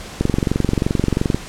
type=click train; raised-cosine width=3 ms; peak=-3 dBFS; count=27; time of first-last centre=0.21-1.345 s; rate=22.9 Hz; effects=pink hiss -34 dBFS RMS until 1.48 s + low-pass 9000 Hz 12 dB/octave